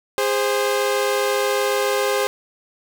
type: tone pair together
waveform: sawtooth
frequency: 409.1 / 523.3 Hz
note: G#4 / C5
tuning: -26 / 0 cents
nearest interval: major third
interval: 426 cents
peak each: -17 dBFS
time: 0.18-2.27 s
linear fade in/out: 0 ms
effects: none